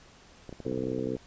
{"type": "clicks", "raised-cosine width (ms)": 2, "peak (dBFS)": -27, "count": 12, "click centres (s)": [0.493, 0.527, 0.603, 0.669, 0.719, 0.778, 0.835, 0.873, 0.92, 0.987, 1.07, 1.167]}
{"type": "harmonic tone", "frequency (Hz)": 63.8, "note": "C2", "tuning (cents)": -43, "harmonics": [2, 3, 4, 5, 6, 7, 8], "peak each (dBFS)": [-39, -40, -35, -36, -39, -34, -39], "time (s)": [0.65, 1.16], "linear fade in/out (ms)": 5}
{"effects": ["pink hiss -55 dBFS RMS until 1.26 s", "resampled to 16000 Hz"]}